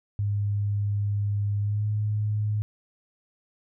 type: tone with pitch glide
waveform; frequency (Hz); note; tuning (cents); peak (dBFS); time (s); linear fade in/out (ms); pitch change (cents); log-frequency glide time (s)
sine; 102.2 to 105.62; G#2 to G#2; -27 to +30; -23; 0.19-2.62; 0; +57; 1.6-1.86
effects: none